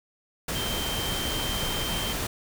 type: tone in noise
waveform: sine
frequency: 3136 Hz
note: G7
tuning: in tune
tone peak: -32 dBFS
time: 0.55-2.13 s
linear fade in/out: 5 ms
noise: pink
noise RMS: -30 dBFS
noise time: 0.48-2.27 s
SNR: -5 dB
effects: none

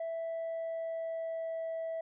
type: tone with pitch glide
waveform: sine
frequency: 659.3 to 653.6 Hz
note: E5 to E5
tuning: 0 to -15 cents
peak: -32 dBFS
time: 0-2.01 s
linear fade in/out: 5 ms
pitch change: -15 cents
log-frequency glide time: 0.14-1.69 s
effects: tanh soft clip ceiling -33 dBFS

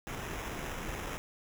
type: noise with sample-and-hold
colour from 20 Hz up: pink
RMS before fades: -39 dBFS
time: 0.07-1.18 s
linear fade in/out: 0 ms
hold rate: 4410 Hz
effects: none

